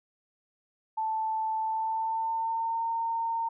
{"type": "tone with pitch glide", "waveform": "sine", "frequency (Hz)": [880, 914.7], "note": ["A5", "A#5"], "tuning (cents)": [0, -33], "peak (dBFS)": -27, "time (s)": [0.97, 3.49], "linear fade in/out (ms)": 10, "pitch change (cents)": 67, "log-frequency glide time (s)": [1.59, 2.84], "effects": []}